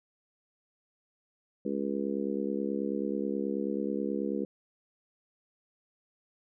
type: harmonic tone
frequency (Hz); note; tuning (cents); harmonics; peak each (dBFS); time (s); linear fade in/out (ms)
69.3; C#2; 0; 3 / 4 / 5 / 6 / 7; -34 / -35 / -36 / -37 / -37; 1.65-4.45; 5
effects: none